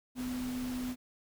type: tone in noise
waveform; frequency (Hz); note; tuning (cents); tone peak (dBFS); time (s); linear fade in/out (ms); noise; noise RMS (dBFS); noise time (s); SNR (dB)
sine; 251.2; B3; +30; -34; 0.15-0.96; 50; pink; -45; 0.15-0.96; +8
effects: none